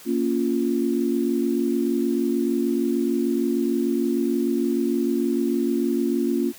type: chord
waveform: sine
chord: Bb minor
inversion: none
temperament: just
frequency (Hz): 233.1 / 279.7 / 349.6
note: Bb3 / Db4 / F4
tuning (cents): 0 / +16 / +2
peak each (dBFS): -24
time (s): 0.05-6.53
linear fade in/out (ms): 50
effects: white hiss -45 dBFS RMS until 6.58 s